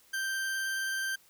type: tone with vibrato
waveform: 40% pulse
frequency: 1568 Hz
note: G6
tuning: in tune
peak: -30 dBFS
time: 0.13-1.16 s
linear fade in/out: 10 ms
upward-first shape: sine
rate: 19 Hz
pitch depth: 8 cents each way
effects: white hiss -62 dBFS RMS until 1.29 s